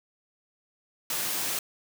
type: high-pass noise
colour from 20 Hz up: white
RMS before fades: -30 dBFS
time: 1.1-1.59 s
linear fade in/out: 2 ms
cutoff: 120 Hz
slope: 24 dB/octave
effects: none